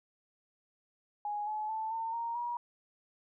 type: tone with pitch steps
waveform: sine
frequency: 830.6 / 854.4 / 879 / 904.2 / 930.2 / 956.9 Hz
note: G#5 / G#5 / A5 / A5 / A#5 / A#5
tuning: 0 / +49 / -2 / +47 / -4 / +45 cents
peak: -33 dBFS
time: 1.25-2.57 s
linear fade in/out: 2 ms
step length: 220 ms
effects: none